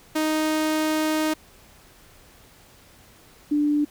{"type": "tone pair in turn", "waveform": ["sawtooth", "sine"], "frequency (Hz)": [311.1, 294.9], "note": ["D#4", "D4"], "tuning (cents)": [0, 7], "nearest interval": "minor second", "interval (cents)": 93, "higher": "first", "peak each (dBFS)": [-17, -18], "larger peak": "first", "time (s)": [[0.15, 1.34], [3.51, 3.85]], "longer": "first", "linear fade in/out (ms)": 10, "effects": ["pink hiss -52 dBFS RMS until 3.9 s"]}